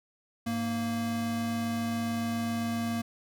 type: tone pair together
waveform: square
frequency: 103.03 / 231.3 Hz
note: G#2 / A#3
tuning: -13 / -13 cents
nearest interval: octave + major second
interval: 1400 cents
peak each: -39 / -30 dBFS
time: 0.46-3.02 s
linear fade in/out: 10 ms
effects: none